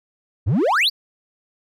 triangle exponential sweep, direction up, 82.41 to 4956 Hz, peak -13 dBFS, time 0.46-0.9 s, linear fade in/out 20 ms, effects none

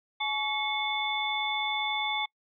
sine tone cluster, 849 / 1123 / 2184 / 3505 Hz, G#5 / C#6 / C#7 / A7, +38 / +22 / -26 / -7 cents, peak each -32 / -39 / -32 / -32 dBFS, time 0.2-2.26 s, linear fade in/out 10 ms, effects noise-tail reverb RT60 0.1 s tail -26 dB re dry

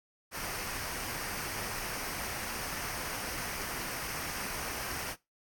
pink noise with comb filter, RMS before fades -38 dBFS, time 0.31-5.16 s, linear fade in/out 50 ms, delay 0.27 ms, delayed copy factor -0.5, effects noise-tail reverb RT60 0.2 s tail -19 dB re dry + AAC 64 kbps

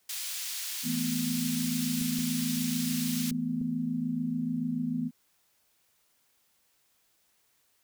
pink high-pass noise, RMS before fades -36 dBFS, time 0.09-3.31 s, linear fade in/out 5 ms, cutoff 3500 Hz, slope 12 dB/octave
sine chord, E suspended fourth, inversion none, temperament equal, 164.81 / 220 / 246.9 Hz, E3 / A3 / B3, 0 / 0 / 0 cents, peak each -35 / -35 / -30 dBFS, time 0.83-5.11 s, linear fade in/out 50 ms
clicks, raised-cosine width 3 ms, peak -32 dBFS, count 4, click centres 2.014 / 2.188 / 3.315 / 3.614 s
effects white hiss -70 dBFS RMS until 7.83 s

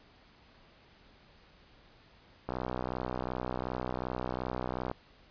click train, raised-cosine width 1 ms, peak -20 dBFS, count 153, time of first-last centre 2.49-4.914 s, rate 62.7 Hz, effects pink hiss -60 dBFS RMS until 5.3 s + resampled to 11025 Hz

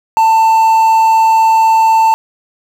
triangle tone with quantisation, 892 Hz, A5, 23 cents sharp, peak -4 dBFS, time 0.17-2.14 s, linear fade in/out 0 ms, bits 5, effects none

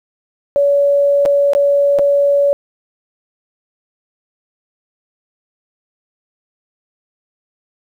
sine tone with dropouts, 567 Hz, C#5, 39 cents sharp, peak -9 dBFS, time 0.56-2.53 s, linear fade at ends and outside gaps 0 ms, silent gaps 1.253-1.259 / 1.534-1.55 / 1.987-1.993 s, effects 8-bit

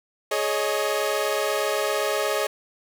sawtooth chord, Ab suspended fourth, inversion none, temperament equal with one note detuned, 420.6 / 554.4 / 622.3 Hz, Ab4 / Db5 / Eb5, +22 / 0 / 0 cents, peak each -23 dBFS, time 0.31-2.47 s, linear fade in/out 5 ms, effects none

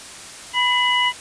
sine tone cluster, 984 / 2021 / 2930 Hz, B5 / B6 / F#7, -7 / +39 / -18 cents, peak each -20 dBFS, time 0.53-1.13 s, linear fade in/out 50 ms, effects white hiss -37 dBFS RMS until 1.2 s + resampled to 22050 Hz

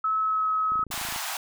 sine tone with pitch glide, 1295 to 1280.1 Hz, E6 to D#6, -31 to +49 cents, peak -22 dBFS, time 0.04-0.84 s, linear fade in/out 5 ms, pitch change -20 cents, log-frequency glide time 0.18-0.49 s
click train, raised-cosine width 3 ms, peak -31 dBFS, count 13, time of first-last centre 0.72-1.161 s, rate 27.2 Hz
pink high-pass noise, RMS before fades -32 dBFS, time 0.91-1.37 s, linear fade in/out 2 ms, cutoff 660 Hz, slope 96 dB/octave
effects none

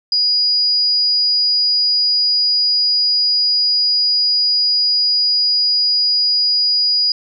sine tone, 4900 Hz, D#8, 27 cents flat, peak -12 dBFS, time 0.12-7.12 s, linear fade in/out 2 ms, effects none

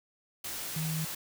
sine tone in noise, 158.6 Hz, D#3, 33 cents sharp, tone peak -31 dBFS, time 0.76-1.05 s, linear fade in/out 5 ms, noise white, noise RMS -38 dBFS, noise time 0.44-1.15 s, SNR +4 dB, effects none

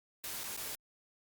white noise with dropouts, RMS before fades -41 dBFS, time 0.24-0.75 s, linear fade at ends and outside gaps 0 ms, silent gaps 0.435-0.44 / 0.565-0.575 s, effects Opus 48 kbps

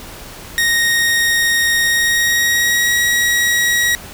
sawtooth tone with pitch glide, 1864.7 to 1907.2 Hz, A#6 to A#6, 0 to +39 cents, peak -9 dBFS, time 0.58-3.95 s, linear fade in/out 0 ms, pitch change +39 cents, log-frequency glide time 1.83-2.98 s, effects pink hiss -34 dBFS RMS until 4.13 s

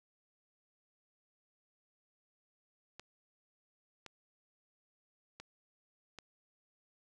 clicks, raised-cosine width 0.2 ms, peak -30 dBFS, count 4, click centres 2.996 / 4.063 / 5.4 / 6.187 s, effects none

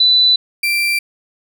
sine / 35% pulse tone pair in turn, 3986 / 2354 Hz, B7 / D7, +15 / +3 cents, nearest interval major sixth, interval 912 cents, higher first, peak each -8 / -12 dBFS, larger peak first, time 0-0.36 / 0.63-0.99 s, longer neither, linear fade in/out 5 ms, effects none

